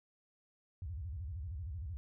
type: tone with vibrato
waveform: sine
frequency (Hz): 78.4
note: D#2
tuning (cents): +14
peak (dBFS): -39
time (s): 0.82-1.97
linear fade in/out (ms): 0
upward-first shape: square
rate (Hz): 13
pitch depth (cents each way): 280
effects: none